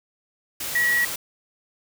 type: tone in noise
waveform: sine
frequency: 1921 Hz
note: B6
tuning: 48 cents flat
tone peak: -18 dBFS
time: 0.75-1.05 s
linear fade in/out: 5 ms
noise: white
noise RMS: -30 dBFS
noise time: 0.6-1.16 s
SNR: +9 dB
effects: none